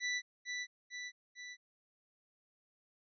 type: tone with echo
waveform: sawtooth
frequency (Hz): 1975.5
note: B6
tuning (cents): 0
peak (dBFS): -30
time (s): 0-0.22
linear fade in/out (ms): 50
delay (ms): 450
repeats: 3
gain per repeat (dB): -4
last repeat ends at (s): 1.57
effects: resampled to 16000 Hz

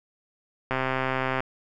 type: click train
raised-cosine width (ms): 0.5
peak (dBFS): -11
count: 92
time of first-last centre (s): 0.71-1.405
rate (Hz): 131
effects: none

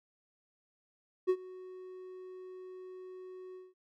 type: tone with ADSR envelope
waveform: triangle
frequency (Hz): 370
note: F#4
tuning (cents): 0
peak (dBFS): -21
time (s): 1.27-3.74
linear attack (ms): 26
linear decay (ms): 63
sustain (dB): -22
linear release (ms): 190
effects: none

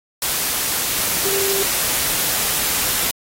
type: tone in noise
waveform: sine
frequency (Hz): 392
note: G4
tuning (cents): 0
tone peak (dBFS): -22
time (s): 1.25-1.63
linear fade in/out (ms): 2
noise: white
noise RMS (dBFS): -20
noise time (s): 0.22-3.11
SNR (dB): -5
effects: AAC 48 kbps

